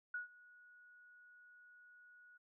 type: tone with ADSR envelope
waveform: sine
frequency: 1460 Hz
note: F#6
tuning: 24 cents flat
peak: -38 dBFS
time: 0.14-2.38 s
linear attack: 4 ms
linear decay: 130 ms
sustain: -22 dB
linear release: 14 ms
effects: none